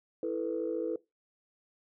sine chord, E suspended fourth, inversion none, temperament equal, 329.6 / 440 / 493.9 Hz, E4 / A4 / B4, 0 / 0 / 0 cents, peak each -34 dBFS, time 0.23-0.96 s, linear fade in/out 2 ms, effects noise-tail reverb RT60 0.2 s tail -20 dB re dry + tanh soft clip ceiling -22 dBFS

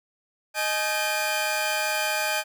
sawtooth tone cluster, 621 / 846 / 1554 / 2419 Hz, D#5 / G#5 / G6 / D#7, -3 / +32 / -16 / -49 cents, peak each -26 dBFS, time 0.54-2.44 s, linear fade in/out 50 ms, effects none

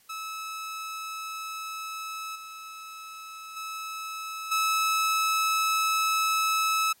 sawtooth tone with level steps, 1300 Hz, E6, 24 cents flat, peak -30 / -36 / -30 / -19 dBFS, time 0.09-6.93 s, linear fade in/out 10 ms, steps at 2.35 / 3.56 / 4.51 s, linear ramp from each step 10 ms, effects white hiss -61 dBFS RMS until 7 s + MP3 64 kbps

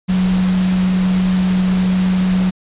sine tone in noise, 185 Hz, F#3, in tune, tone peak -12 dBFS, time 0.08-2.51 s, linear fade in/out 20 ms, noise pink, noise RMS -27 dBFS, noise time 0.08-2.51 s, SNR +12 dB, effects resampled to 8000 Hz

